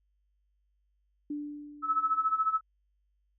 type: tone with exponential decay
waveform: sine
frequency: 293.7 Hz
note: D4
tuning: in tune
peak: -31 dBFS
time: 1.3-2.55 s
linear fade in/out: 5 ms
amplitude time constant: 270 ms
type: tone with tremolo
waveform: sine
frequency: 1300 Hz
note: E6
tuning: 24 cents flat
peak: -22 dBFS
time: 1.82-2.61 s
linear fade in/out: 50 ms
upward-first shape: sine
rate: 14 Hz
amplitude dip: 80%
effects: added 50 Hz sine -70 dBFS peak until 3.38 s